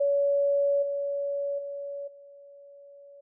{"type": "tone with level steps", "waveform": "sine", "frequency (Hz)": 565, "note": "C#5", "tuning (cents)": 33, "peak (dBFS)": [-21, -27, -33, -47], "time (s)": [0, 3.21], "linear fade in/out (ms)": 10, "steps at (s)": [0.82, 1.58, 2.07], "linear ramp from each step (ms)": 10, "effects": []}